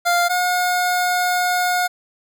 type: tone pair in turn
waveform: 25% pulse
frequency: 698.5 / 720.6 Hz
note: F5 / F#5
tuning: 0 / -46 cents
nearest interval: minor second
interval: 54 cents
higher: second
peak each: -11 / -13 dBFS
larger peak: first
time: 0.05-0.29 / 0.29-1.88 s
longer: second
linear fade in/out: 20 ms
effects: none